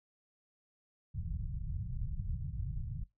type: low-pass noise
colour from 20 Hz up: pink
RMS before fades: -38 dBFS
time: 1.14-3.04 s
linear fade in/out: 10 ms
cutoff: 160 Hz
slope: 48 dB/octave
effects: noise-tail reverb RT60 0.2 s tail -21 dB re dry